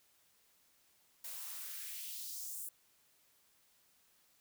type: noise with high-pass filter sweep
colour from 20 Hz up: blue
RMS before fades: -45 dBFS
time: 1.24-2.69 s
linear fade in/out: 5 ms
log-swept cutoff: 540 to 9800 Hz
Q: 1.8
effects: white hiss -71 dBFS RMS until 4.4 s